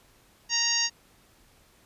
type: harmonic tone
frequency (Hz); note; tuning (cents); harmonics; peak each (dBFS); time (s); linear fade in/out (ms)
932.3; A#5; 0; 1 / 2 / 3 / 4 / 5 / 6 / 7; -39 / -32 / -32 / -38 / -28 / -29 / -29; 0.49-0.9; 50
effects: pink hiss -60 dBFS RMS until 1.85 s + resampled to 32000 Hz